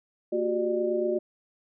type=tone cluster; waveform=sine; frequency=227.9 / 363.4 / 391.8 / 599 Hz; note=A#3 / F#4 / G4 / D5; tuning=-39 / -31 / -1 / +34 cents; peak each=-35 / -26 / -34 / -29 dBFS; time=0.32-1.19 s; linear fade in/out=10 ms; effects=none